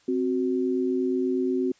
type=tone pair together; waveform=sine; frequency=261.6 / 370 Hz; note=C4 / F#4; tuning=0 / 0 cents; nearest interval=tritone; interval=600 cents; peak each=-25 dBFS; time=0.08-1.72 s; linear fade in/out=5 ms; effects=white hiss -61 dBFS RMS until 1.79 s + resampled to 16000 Hz